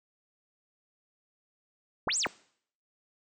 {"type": "linear two-way sweep", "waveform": "sine", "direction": "up then down", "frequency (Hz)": [37.05, 8410, 57.8], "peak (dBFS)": -27, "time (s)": [2.07, 2.27], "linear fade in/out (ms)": 0, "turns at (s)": 2.18, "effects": ["noise-tail reverb RT60 0.6 s tail -22 dB re dry"]}